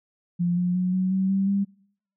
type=tone with pitch steps; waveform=sine; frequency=174.61 / 178.38 / 182.24 / 186.17 / 190.19 / 194.3 / 198.5 Hz; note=F3 / F3 / F#3 / F#3 / F#3 / G3 / G3; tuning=0 / +37 / -26 / +11 / +48 / -15 / +22 cents; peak=-20 dBFS; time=0.39-1.65 s; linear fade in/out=20 ms; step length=180 ms; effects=noise-tail reverb RT60 0.7 s tail -26 dB re dry